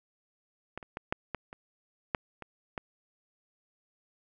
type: clicks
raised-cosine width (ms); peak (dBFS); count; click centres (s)
0.5; -22 / -30 / -21 / -13 / -18 / -28 / -12 / -26 / -19; 9; 0.776 / 0.828 / 0.971 / 1.125 / 1.347 / 1.529 / 2.148 / 2.423 / 2.778
effects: none